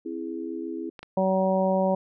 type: chord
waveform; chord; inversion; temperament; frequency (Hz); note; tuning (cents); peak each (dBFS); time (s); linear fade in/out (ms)
sine; C augmented; none; equal; 261.6 / 329.6 / 415.3; C4 / E4 / G#4; 0 / 0 / 0; -36 / -32 / -37; 0.05-0.9; 10
type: clicks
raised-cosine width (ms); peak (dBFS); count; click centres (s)
0.3; -24; 2; 0.992 / 1.03
type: harmonic tone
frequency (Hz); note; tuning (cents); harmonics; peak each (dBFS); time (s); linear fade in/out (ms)
189.3; F#3; +40; 1 / 2 / 3 / 4 / 5; -25 / -32 / -23 / -30 / -31; 1.17-1.95; 5
effects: none